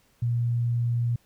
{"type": "tone", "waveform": "sine", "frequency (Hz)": 118.9, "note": "A#2", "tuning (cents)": 35, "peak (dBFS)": -22, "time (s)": [0.22, 1.16], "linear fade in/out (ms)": 5, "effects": ["pink hiss -64 dBFS RMS until 1.25 s"]}